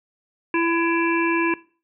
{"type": "harmonic tone", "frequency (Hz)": 335, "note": "E4", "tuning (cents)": 28, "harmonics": [1, 3, 5, 7, 8], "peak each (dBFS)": [-20, -25, -27, -28, -29], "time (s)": [0.54, 1.54], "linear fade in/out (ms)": 2, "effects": ["noise-tail reverb RT60 0.4 s tail -21 dB re dry"]}